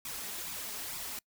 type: noise with flanger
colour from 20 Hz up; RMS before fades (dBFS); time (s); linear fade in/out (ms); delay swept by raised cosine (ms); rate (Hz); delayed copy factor
white; -40; 0.05-1.19; 2; 0.82 to 4.92; 2.2; +0.65
effects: noise-tail reverb RT60 0.1 s tail -25 dB re dry